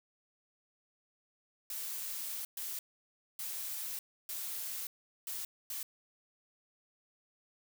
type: noise bursts at uneven times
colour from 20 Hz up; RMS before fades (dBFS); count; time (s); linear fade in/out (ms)
blue; -40; 6; 1.7-2.45 / 2.57-2.79 / 3.39-3.99 / 4.29-4.87 / 5.27-5.45 / 5.7-5.83; 2
effects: none